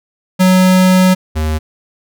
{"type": "tone pair in turn", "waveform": "square", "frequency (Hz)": [185.2, 77.87], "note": ["F#3", "D#2"], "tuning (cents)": [2, 2], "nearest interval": "octave + minor third", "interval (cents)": 1500, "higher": "first", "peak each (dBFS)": [-7, -14], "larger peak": "first", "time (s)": [[0.39, 1.15], [1.35, 1.59]], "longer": "first", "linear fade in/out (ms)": 20, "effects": []}